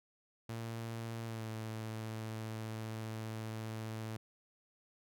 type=tone with pitch glide; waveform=sawtooth; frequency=114.4 to 110.63 Hz; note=A#2 to A2; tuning=-32 to +10 cents; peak=-36 dBFS; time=0.49-4.17 s; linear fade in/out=5 ms; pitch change=-58 cents; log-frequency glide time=1.25-1.46 s; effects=none